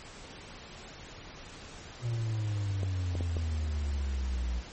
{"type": "exponential sweep", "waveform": "triangle", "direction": "down", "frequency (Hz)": [120.2, 58.27], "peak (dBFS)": -27, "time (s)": [2.01, 4.63], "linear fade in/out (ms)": 50}
{"type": "clicks", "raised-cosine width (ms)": 2, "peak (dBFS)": -23, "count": 4, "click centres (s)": [2.832, 3.153, 3.208, 3.368]}
{"effects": ["pink hiss -47 dBFS RMS until 4.72 s", "MP3 32 kbps"]}